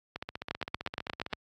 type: two click trains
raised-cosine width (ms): 0.3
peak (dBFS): -15 / -20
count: 8 / 19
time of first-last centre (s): 0.51-1.334 / 0.16-1.329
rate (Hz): 8.5 / 15.4
effects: high-pass 60 Hz 12 dB/octave + AAC 32 kbps